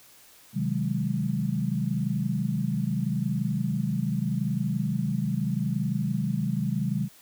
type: chord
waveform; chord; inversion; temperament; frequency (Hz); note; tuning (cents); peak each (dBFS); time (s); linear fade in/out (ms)
sine; Ab dominant seventh; first; just; 129.78 / 155.74 / 186.89 / 207.7; C3 / Eb3 / Gb3 / Ab3; -14 / +2 / +18 / 0; -30; 0.53-7.09; 50
effects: white hiss -54 dBFS RMS until 7.21 s